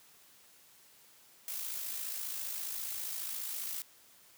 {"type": "noise with amplitude modulation", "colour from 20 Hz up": "blue", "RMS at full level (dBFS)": -37, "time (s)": [1.48, 3.82], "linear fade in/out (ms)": 2, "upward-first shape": "sine", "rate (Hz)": 54.8, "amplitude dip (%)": 45, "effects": ["white hiss -61 dBFS RMS until 4.37 s", "high-pass 80 Hz 12 dB/octave"]}